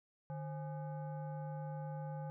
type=tone with frequency modulation; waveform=sine; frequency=151.3 Hz; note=D#3; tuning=48 cents flat; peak=-40 dBFS; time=0.3-2.3 s; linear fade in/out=0 ms; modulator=682 Hz; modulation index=0.74; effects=none